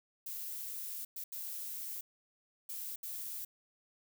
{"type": "noise bursts at uneven times", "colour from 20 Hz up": "violet", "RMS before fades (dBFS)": -42, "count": 5, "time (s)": [[0.26, 1.05], [1.16, 1.24], [1.32, 2.01], [2.69, 2.96], [3.03, 3.45]], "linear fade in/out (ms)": 5, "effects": []}